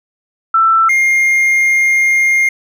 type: tone pair in turn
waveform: sine / triangle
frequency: 1332 / 2122 Hz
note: E6 / C7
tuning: +18 / +24 cents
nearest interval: minor sixth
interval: 806 cents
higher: second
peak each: -7 dBFS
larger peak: neither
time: 0.54-0.89 / 0.89-2.49 s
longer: second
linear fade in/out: 5 ms
effects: none